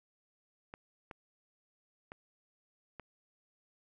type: clicks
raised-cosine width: 0.5 ms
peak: -30 dBFS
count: 4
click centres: 0.739 / 1.112 / 2.119 / 2.997 s
effects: none